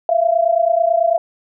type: tone pair together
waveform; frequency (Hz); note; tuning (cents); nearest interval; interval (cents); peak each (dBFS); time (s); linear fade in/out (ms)
sine; 659.3 / 688.4; E5 / F5; 0 / -25; minor second; 75; -15; 0.09-1.18; 2
effects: none